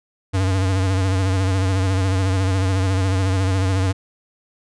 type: tone with vibrato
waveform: square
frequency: 94.8 Hz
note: F#2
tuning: 43 cents sharp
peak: -17 dBFS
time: 0.33-3.93 s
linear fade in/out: 20 ms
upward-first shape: sine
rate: 14 Hz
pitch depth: 54 cents each way
effects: resampled to 22050 Hz